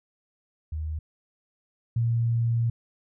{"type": "tone pair in turn", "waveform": "sine", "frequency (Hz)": [77.78, 116.54], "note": ["D#2", "A#2"], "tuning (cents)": [0, 0], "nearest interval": "perfect fifth", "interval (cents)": 700, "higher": "second", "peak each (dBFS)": [-28, -21], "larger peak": "second", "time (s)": [[0.72, 0.99], [1.96, 2.7]], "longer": "second", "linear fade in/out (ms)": 5, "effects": []}